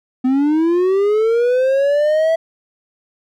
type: linear sweep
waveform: triangle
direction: up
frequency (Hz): 251.3 to 659.3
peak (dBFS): -10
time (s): 0.24-2.36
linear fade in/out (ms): 10
effects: none